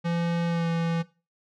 square tone with pitch glide, 170 to 166.98 Hz, F3 to E3, -46 to +23 cents, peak -25 dBFS, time 0.04-1.03 s, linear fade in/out 20 ms, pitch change -31 cents, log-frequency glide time 0.47-0.68 s, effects noise-tail reverb RT60 0.3 s tail -18 dB re dry + low-pass 4000 Hz 12 dB/octave

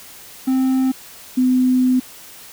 triangle / sine tone pair in turn, 261.6 / 254.4 Hz, C4 / C4, 0 / -48 cents, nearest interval unison, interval 48 cents, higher first, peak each -12 dBFS, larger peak neither, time 0.47-0.92 / 1.37-2 s, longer second, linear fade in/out 10 ms, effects white hiss -40 dBFS RMS until 2.52 s

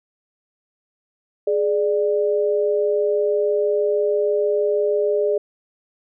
sine tone pair together, 418.2 / 592 Hz, G#4 / D5, +12 / +14 cents, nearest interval tritone, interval 602 cents, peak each -18 / -21 dBFS, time 1.47-5.38 s, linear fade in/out 5 ms, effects none

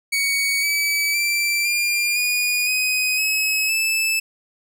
sawtooth tone with pitch steps, 2242 / 2293 / 2345 / 2399 / 2453 / 2509 / 2566 / 2625 Hz, C#7 / D7 / D7 / D7 / D#7 / D#7 / E7 / E7, +19 / -42 / -3 / +36 / -25 / +14 / -47 / -8 cents, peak -15 dBFS, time 0.12-4.2 s, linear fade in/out 10 ms, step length 510 ms, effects none

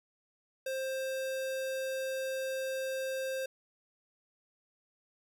square tone, 528 Hz, C5, 16 cents sharp, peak -34 dBFS, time 0.66-3.46 s, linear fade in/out 5 ms, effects none

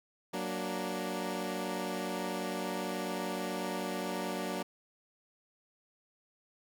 15% pulse chord, Gb augmented, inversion none, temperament equal with one note detuned, 186.07 / 233.1 / 293.7 Hz, Gb3 / Bb3 / D4, +10 / 0 / 0 cents, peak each -31 / -33 / -33 dBFS, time 0.33-4.63 s, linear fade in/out 10 ms, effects none

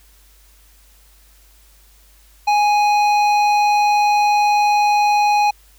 sine tone with hard clipping, 830.6 Hz, G#5, in tune, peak -14 dBFS, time 2.47-5.51 s, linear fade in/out 10 ms, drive 11 dB, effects added 50 Hz sine -49 dBFS peak until 5.78 s + white hiss -53 dBFS RMS until 5.78 s

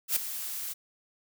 blue noise with ADSR envelope, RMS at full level -24 dBFS, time 0.08-0.74 s, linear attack 84 ms, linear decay 4 ms, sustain -12 dB, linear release 20 ms, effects none

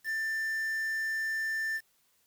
triangle tone with quantisation, 1780 Hz, A6, 20 cents sharp, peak -28 dBFS, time 0.04-1.81 s, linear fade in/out 50 ms, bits 8, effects white hiss -70 dBFS RMS until 2.26 s

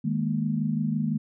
sine chord, D# suspended fourth, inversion none, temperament just, 155.56 / 207.4 / 233.3 Hz, D#3 / G#3 / A#3, 0 / -2 / +2 cents, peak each -28 dBFS, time 0.04-1.18 s, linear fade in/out 10 ms, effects none

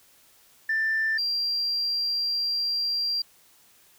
sine tone pair in turn, 1777 / 4744 Hz, A6 / D8, +17 / +17 cents, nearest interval octave + perfect fourth, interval 1700 cents, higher second, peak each -21 / -23 dBFS, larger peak first, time 0.69-1.18 / 1.18-3.22 s, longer second, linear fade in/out 5 ms, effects tanh soft clip ceiling -19 dBFS + white hiss -58 dBFS RMS until 3.98 s

